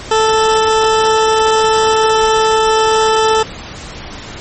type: tone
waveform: 20% pulse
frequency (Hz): 440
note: A4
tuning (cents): 0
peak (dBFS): -4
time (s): 0.11-3.43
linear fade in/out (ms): 5
effects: pink hiss -29 dBFS RMS until 4.4 s + MP3 32 kbps